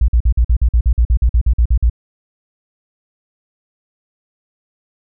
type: tone bursts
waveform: sine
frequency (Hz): 58.27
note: A#1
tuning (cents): 0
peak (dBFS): -8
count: 16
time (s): 0.01-1.898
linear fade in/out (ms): 5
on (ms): 73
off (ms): 48
effects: none